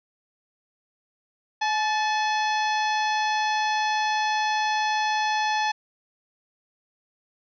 harmonic tone with a mistuned harmonic, 854 Hz, G#5, 48 cents sharp, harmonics 1 / 2 / 3 / 4 / 5 / 6 / 7, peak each -23 / -29 / -33 / -35 / -37 / -39 / -40 dBFS, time 1.61-5.72 s, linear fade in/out 10 ms, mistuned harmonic 2, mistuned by +51 cents, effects none

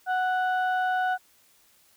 sine tone pair together, 740 / 1480 Hz, F#5 / F#6, 0 / 0 cents, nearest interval octave, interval 1200 cents, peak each -22 / -26 dBFS, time 0.06-1.18 s, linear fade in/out 50 ms, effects tanh soft clip ceiling -20 dBFS + white hiss -61 dBFS RMS until 1.96 s

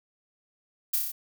violet noise with echo, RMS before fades -25 dBFS, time 0.93-0.97 s, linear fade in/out 10 ms, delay 30 ms, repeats 5, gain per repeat -2 dB, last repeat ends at 1.12 s, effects none

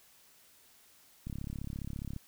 click train, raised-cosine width 5 ms, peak -27 dBFS, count 32, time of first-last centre 1.27-2.163 s, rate 34.7 Hz, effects white hiss -62 dBFS RMS until 2.27 s

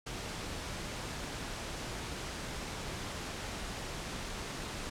pink noise, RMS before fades -40 dBFS, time 0.06-4.9 s, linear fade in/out 10 ms, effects low-pass 8000 Hz 12 dB/octave

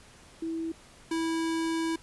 sine / square tone pair in turn, 327.1 / 327.1 Hz, E4 / E4, -13 / -13 cents, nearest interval unison, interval 0 cents, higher neither, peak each -30 / -28 dBFS, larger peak second, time 0.42-0.72 / 1.11-1.96 s, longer second, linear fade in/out 5 ms, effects pink hiss -54 dBFS RMS until 2.02 s + resampled to 24000 Hz

